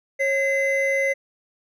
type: tone pair together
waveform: triangle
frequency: 546 / 2047 Hz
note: C#5 / C7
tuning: -26 / -38 cents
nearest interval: octave + major seventh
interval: 2288 cents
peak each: -20 dBFS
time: 0.19-1.14 s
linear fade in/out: 20 ms
effects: none